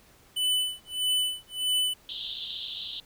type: tone with tremolo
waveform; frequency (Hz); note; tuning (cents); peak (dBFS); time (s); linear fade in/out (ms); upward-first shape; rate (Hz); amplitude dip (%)
square; 2998; F#7; +22; -23; 0.36-1.94; 10; sine; 1.6; 100
type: band-pass noise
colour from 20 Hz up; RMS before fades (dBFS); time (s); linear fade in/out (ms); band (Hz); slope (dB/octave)
pink; -37; 2.09-3; 0; 3000 to 4000; 96
effects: pink hiss -58 dBFS RMS until 3.05 s